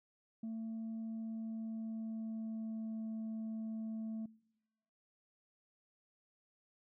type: tone with pitch glide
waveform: sine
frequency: 224 to 221.3 Hz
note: A3 to A3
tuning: +31 to +10 cents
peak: -37 dBFS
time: 0.43-4.26 s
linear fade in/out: 5 ms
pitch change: -21 cents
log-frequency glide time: 0.98-3.01 s
effects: noise-tail reverb RT60 1.0 s tail -26 dB re dry + tanh soft clip ceiling -38 dBFS